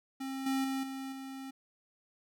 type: tone with level steps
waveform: square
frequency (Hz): 267.5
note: C4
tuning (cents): +38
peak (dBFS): -37 / -30 / -33 / -39 / -42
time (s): 0.2-1.51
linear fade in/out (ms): 10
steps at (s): 0.46 / 0.64 / 0.83 / 1.12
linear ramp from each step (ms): 5
effects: none